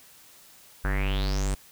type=tone with low-pass filter sweep; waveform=square; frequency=48.66 Hz; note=G1; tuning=12 cents flat; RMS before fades=-26 dBFS; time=0.84-1.55 s; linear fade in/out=10 ms; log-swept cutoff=1500 to 9100 Hz; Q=7.1; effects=white hiss -53 dBFS RMS until 1.71 s